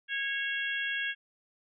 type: harmonic tone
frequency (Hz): 549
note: C#5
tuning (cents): -17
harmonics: 3 / 4 / 5 / 6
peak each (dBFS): -32 / -39 / -37 / -38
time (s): 0.08-1.15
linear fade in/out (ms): 50
effects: none